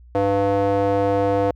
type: tone with band-pass filter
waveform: square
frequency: 99.6 Hz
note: G2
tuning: 28 cents sharp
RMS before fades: -19 dBFS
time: 0.15-1.51 s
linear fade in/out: 0 ms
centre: 570 Hz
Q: 2.6
effects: added 60 Hz sine -43 dBFS peak until 1.55 s